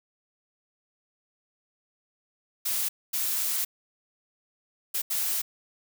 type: noise bursts at uneven times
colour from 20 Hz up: blue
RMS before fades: -28 dBFS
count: 4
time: 2.65-2.89 / 3.13-3.65 / 4.94-5.02 / 5.1-5.42 s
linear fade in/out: 10 ms
effects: none